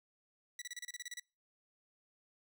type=tone bursts; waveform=15% pulse; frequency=1955 Hz; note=B6; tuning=18 cents flat; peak=-36 dBFS; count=11; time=0.59-1.197 s; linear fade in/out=2 ms; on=27 ms; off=31 ms; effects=noise-tail reverb RT60 0.3 s tail -26 dB re dry